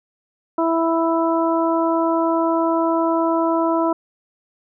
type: harmonic tone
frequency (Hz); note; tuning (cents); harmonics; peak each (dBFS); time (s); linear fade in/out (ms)
329.6; E4; 0; 1 / 2 / 3 / 4; -19 / -21 / -22 / -27; 0.58-3.93; 5
effects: none